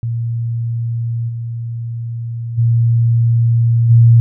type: tone with level steps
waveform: sine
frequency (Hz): 116.54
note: A#2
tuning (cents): 0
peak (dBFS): -16 / -20 / -9 / -4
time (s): 0.03-4.2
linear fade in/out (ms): 0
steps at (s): 1.28 / 2.57 / 3.89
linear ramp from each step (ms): 20
effects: none